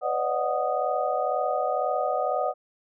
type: tone cluster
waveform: sine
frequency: 502 / 576 / 618 / 740 / 1241 Hz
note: B4 / D5 / D#5 / F#5 / D#6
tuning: +28 / -34 / -12 / 0 / -5 cents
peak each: -31 / -30 / -30 / -27 / -32 dBFS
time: 0.01-2.54 s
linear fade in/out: 50 ms
effects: none